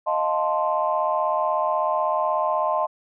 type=chord; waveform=sine; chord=F dominant seventh; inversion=third; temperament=equal; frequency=622.3 / 698.5 / 880 / 1046.5 Hz; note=Eb5 / F5 / A5 / C6; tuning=0 / 0 / 0 / 0 cents; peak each=-24 / -27 / -26 / -24 dBFS; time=0.06-2.87 s; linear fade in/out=20 ms; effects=tanh soft clip ceiling -9 dBFS